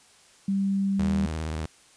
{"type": "tone", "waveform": "sine", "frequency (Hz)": 196, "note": "G3", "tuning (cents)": 0, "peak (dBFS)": -22, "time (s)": [0.48, 1.26], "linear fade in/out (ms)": 5}
{"type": "tone with vibrato", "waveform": "sawtooth", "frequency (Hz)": 78.9, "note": "D#2", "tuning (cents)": 25, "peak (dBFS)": -25, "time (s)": [0.99, 1.66], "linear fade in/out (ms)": 5, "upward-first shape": "sine", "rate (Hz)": 17, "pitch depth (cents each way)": 93}
{"effects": ["white hiss -56 dBFS RMS until 1.96 s", "resampled to 22050 Hz"]}